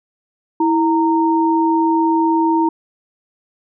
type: tone pair together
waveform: sine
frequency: 326.7 / 924 Hz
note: E4 / A#5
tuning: -15 / -16 cents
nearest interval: octave + tritone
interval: 1799 cents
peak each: -14 / -16 dBFS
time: 0.6-2.69 s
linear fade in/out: 5 ms
effects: none